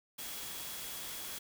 sine tone in noise, 3340 Hz, G#7, 9 cents sharp, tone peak -52 dBFS, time 0.18-1.39 s, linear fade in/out 10 ms, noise white, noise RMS -43 dBFS, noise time 0.18-1.39 s, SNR -12 dB, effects none

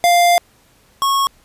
square tone pair in turn, 698 / 1097.8 Hz, F5 / C#6, -1 / -17 cents, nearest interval minor sixth, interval 784 cents, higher second, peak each -10 / -14 dBFS, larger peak first, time 0.04-0.38 / 1.02-1.27 s, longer first, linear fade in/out 0 ms, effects pink hiss -53 dBFS RMS until 1.44 s + resampled to 32000 Hz

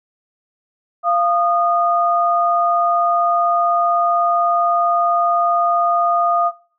sine tone pair together, 692 / 1227.7 Hz, F5 / D#6, -16 / -24 cents, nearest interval minor seventh, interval 992 cents, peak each -16 dBFS, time 1.03-6.52 s, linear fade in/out 50 ms, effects noise-tail reverb RT60 0.4 s tail -17 dB re dry

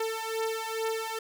sawtooth beating tone pair, 444.9 / 447.2 Hz, A4 / A4, +19 / +28 cents, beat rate 2.3 Hz, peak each -29 dBFS, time 0-1.19 s, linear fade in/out 5 ms, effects none

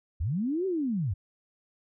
sine linear two-way sweep, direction up then down, 62.8 to 391.1 to 80.3 Hz, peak -26 dBFS, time 0.2-1.14 s, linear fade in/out 10 ms, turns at 0.66 s, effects none

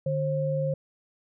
sine tone pair together, 150 / 533.6 Hz, D3 / C5, +37 / +34 cents, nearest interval octave + minor seventh, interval 2197 cents, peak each -27 / -27 dBFS, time 0.06-0.74 s, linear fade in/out 5 ms, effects none

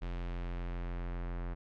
square tone with low-pass filter sweep, 43.65 Hz, F1, in tune, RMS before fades -38 dBFS, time 0.01-1.55 s, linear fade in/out 20 ms, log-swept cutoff 3100 to 1700 Hz, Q 1.1, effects none

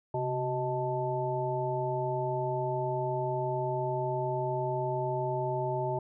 harmonic tone with a mistuned harmonic, 125.7 Hz, B2, 31 cents sharp, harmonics 1 / 3 / 5 / 7, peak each -34 / -34 / -34 / -34 dBFS, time 0.14-5.99 s, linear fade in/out 5 ms, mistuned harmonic 1, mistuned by +98 cents, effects none

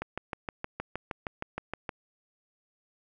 click train, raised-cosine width 0.5 ms, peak -18 dBFS, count 13, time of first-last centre 0.02-1.892 s, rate 6.41 Hz, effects none

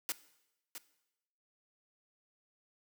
white noise with echo, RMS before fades -35 dBFS, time 0.09-0.12 s, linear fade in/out 0 ms, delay 660 ms, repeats 1, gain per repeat -10 dB, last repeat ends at 0.78 s, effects noise-tail reverb RT60 0.9 s tail -17 dB re dry + high-pass 200 Hz 12 dB/octave

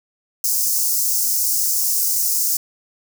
white high-pass noise, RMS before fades -19 dBFS, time 0.44-2.57 s, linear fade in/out 2 ms, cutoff 5100 Hz, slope 48 dB/octave, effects none

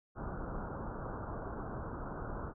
pink low-pass noise, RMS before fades -41 dBFS, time 0.15-2.54 s, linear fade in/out 50 ms, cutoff 1500 Hz, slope 96 dB/octave, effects none

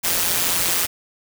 white noise with amplitude modulation, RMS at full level -17 dBFS, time 0.03-0.87 s, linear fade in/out 20 ms, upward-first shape sine, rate 174 Hz, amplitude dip 75%, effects none

